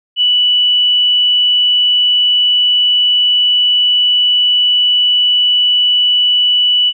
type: tone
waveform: sine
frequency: 2960 Hz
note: F#7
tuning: in tune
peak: -8 dBFS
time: 0.16-6.93 s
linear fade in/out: 50 ms
effects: none